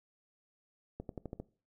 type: accelerating click train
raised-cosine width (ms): 2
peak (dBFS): -27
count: 6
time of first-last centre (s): 1-1.4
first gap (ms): 92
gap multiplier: 0.93
effects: noise-tail reverb RT60 0.4 s tail -20 dB re dry